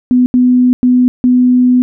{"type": "tone bursts at uneven times", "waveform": "sine", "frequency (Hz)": 249.7, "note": "B3", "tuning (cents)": 19, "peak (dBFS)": -5, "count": 4, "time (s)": [[0.11, 0.26], [0.34, 0.73], [0.83, 1.08], [1.24, 1.82]], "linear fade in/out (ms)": 0, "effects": []}